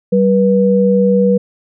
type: tone pair together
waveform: sine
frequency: 192.75 / 485.7 Hz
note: G3 / B4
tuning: -29 / -29 cents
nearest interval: octave + major third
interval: 1600 cents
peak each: -11 dBFS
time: 0.12-1.38 s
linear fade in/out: 10 ms
effects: none